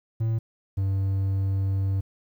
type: tone pair in turn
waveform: triangle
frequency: 112.3 / 96.89 Hz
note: A2 / G2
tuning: +36 / -20 cents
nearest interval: minor third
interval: 256 cents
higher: first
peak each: -20 dBFS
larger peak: neither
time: 0.2-0.39 / 0.77-2.01 s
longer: second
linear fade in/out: 10 ms
effects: 10-bit